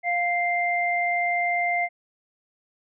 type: tone pair together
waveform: sine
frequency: 700.7 / 2093 Hz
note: F5 / C7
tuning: +6 / 0 cents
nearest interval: octave + perfect fifth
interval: 1894 cents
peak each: -24 dBFS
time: 0.03-1.89 s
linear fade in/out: 50 ms
effects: none